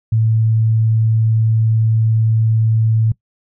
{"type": "tone", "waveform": "sine", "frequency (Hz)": 111.4, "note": "A2", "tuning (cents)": 22, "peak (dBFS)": -11, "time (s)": [0.12, 3.12], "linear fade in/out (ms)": 5, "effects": ["noise-tail reverb RT60 0.1 s tail -21 dB re dry"]}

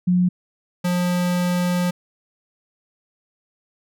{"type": "tone pair in turn", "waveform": ["sine", "square"], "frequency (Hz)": [179.7, 177.84], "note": ["F3", "F3"], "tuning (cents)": [50, 32], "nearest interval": "unison", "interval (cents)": 18, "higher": "first", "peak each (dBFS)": [-14, -19], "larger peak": "first", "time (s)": [[0.07, 0.29], [0.84, 1.91]], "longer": "second", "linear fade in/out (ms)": 10, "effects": []}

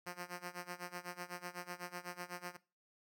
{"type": "tone with tremolo", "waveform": "5% pulse", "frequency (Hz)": 177.4, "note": "F3", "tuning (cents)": 27, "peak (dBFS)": -30, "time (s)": [0.06, 2.57], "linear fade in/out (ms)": 10, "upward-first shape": "sine", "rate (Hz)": 8, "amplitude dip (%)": 90, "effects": ["noise-tail reverb RT60 0.3 s tail -18 dB re dry"]}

